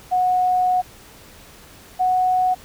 sine tone pair in turn, 732 / 737.5 Hz, F#5 / F#5, -19 / -6 cents, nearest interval unison, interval 13 cents, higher second, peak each -15 dBFS, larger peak neither, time 0.11-0.82 / 1.99-2.55 s, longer first, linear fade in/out 20 ms, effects pink hiss -45 dBFS RMS until 2.64 s

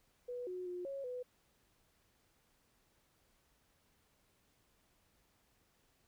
sine tone with pitch steps, 490.9 / 364.6 / 357.3 / 550 / 497.9 Hz, B4 / F#4 / F4 / C#5 / B4, -10 / -25 / +40 / -14 / +14 cents, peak -40 dBFS, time 0.28-1.23 s, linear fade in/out 10 ms, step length 190 ms, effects pink hiss -74 dBFS RMS until 6.07 s

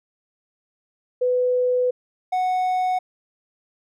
sine / triangle tone pair in turn, 498.9 / 737.8 Hz, B4 / F#5, +17 / -5 cents, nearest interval perfect fifth, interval 678 cents, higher second, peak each -17 dBFS, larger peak neither, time 1.21-1.91 / 2.32-2.99 s, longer first, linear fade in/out 10 ms, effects none

